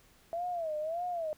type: tone with vibrato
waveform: sine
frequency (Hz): 659.3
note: E5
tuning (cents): 0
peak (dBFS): -32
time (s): 0.33-1.33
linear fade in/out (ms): 0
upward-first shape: sine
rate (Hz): 1.7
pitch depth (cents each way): 150
effects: pink hiss -63 dBFS RMS until 1.37 s